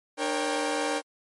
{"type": "tone cluster", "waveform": "sawtooth", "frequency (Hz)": [298.9, 469.6, 549, 788], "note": ["D4", "A#4", "C#5", "G5"], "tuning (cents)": [31, 13, -17, 9], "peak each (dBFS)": -28, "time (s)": [0.17, 1.02], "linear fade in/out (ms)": 50, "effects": ["MP3 48 kbps"]}